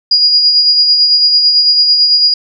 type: tone with tremolo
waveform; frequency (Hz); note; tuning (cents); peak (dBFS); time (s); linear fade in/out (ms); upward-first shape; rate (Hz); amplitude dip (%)
sine; 4875; D#8; -36; -4; 0.11-2.34; 5; sine; 9; 40
effects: none